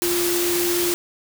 sine tone in noise, 349.2 Hz, F4, in tune, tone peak -21 dBFS, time 0.02-0.94 s, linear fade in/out 0 ms, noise white, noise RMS -24 dBFS, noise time 0.02-0.94 s, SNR 0 dB, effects none

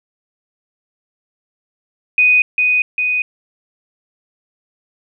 sine tone with echo, 2490 Hz, D#7, 1 cent sharp, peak -8 dBFS, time 2.18-2.42 s, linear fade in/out 2 ms, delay 400 ms, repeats 2, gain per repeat -3 dB, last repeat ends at 3.22 s, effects none

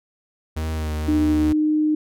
45% pulse tone with vibrato, 78 Hz, D#2, 5 cents sharp, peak -23 dBFS, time 0.56-1.53 s, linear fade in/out 10 ms, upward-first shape sine, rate 1.9 Hz, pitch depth 32 cents each way
sine tone with pitch glide, 303.2 to 306 Hz, D#4 to D#4, -45 to -29 cents, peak -16 dBFS, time 1.08-1.95 s, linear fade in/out 5 ms, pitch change +16 cents, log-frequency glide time 1.26-1.44 s
effects none

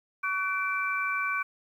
sine tone cluster, 1134 / 1507 / 2335 Hz, C#6 / F#6 / D7, +39 / +31 / -11 cents, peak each -31 dBFS, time 0.23-1.43 s, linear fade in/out 10 ms, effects 10-bit

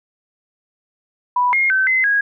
sine tone with pitch steps, 986 / 2139 / 1538 / 2051 / 1650 Hz, B5 / C7 / G6 / C7 / G#6, -3 / +38 / -33 / -35 / -12 cents, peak -13 dBFS, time 1.36-2.21 s, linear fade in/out 5 ms, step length 170 ms, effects none

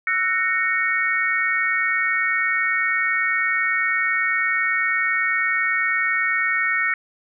sine chord, F# dominant seventh, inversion third, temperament just, 1332 / 1480 / 1850 / 2220 Hz, E6 / F#6 / A#6 / C#7, +18 / 0 / -14 / +2 cents, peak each -27 / -27 / -22 / -22 dBFS, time 0.07-6.94 s, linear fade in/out 2 ms, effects none

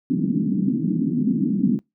white band-pass noise, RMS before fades -21 dBFS, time 0.1-1.79 s, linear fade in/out 0 ms, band 160 to 280 Hz, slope 48 dB/octave, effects noise-tail reverb RT60 0.2 s tail -26 dB re dry

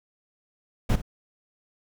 brown noise with echo, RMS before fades -20 dBFS, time 0.89-0.96 s, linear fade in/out 10 ms, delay 58 ms, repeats 1, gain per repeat -14 dB, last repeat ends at 1.018 s, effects none

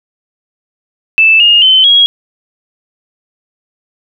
sine tone with pitch steps, 2637 / 2843 / 3064 / 3303 Hz, E7 / F7 / G7 / G#7, 0 / +30 / -40 / -10 cents, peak -3 dBFS, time 1.18-2.06 s, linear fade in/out 0 ms, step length 220 ms, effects none

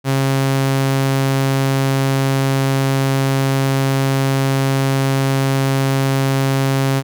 sawtooth tone, 135.4 Hz, C#3, 40 cents flat, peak -10 dBFS, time 0.04-7.03 s, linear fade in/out 50 ms, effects none

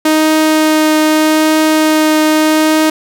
sawtooth tone with vibrato, 311.1 Hz, D#4, in tune, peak -4 dBFS, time 0.05-2.9 s, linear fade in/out 5 ms, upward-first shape triangle, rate 0.81 Hz, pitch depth 10 cents each way, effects none

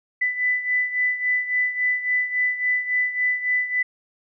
sine beating tone pair, 1993 / 1996.6 Hz, B6 / B6, +15 / +18 cents, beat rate 3.6 Hz, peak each -21 / -26 dBFS, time 0.21-3.83 s, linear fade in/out 10 ms, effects none

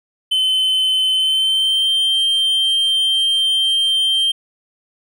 triangle tone with pitch glide, 3058 to 3151 Hz, G7 to G7, -44 to +8 cents, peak -12 dBFS, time 0.31-4.32 s, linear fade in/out 10 ms, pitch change +52 cents, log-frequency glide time 1.16-1.92 s, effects none

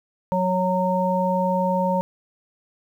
harmonic tone, 184 Hz, F#3, 9 cents flat, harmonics 1 / 3 / 5, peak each -23 / -23 / -23 dBFS, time 0.32-2.01 s, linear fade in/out 0 ms, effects 9-bit

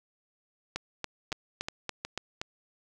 two click trains, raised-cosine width 0.2 ms, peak -16 / -15 dBFS, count 4 / 6, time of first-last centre 1.32-2.415 / 0.76-2.176 s, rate 2.74 / 3.53 Hz, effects none

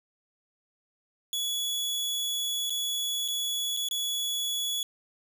sawtooth tone with dropouts, 3391 Hz, G#7, 35 cents sharp, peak -25 dBFS, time 1.33-4.83 s, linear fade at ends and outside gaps 1 ms, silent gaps 2.697-2.704 / 3.279-3.284 / 3.766-3.771 / 3.887-3.911 s, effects none

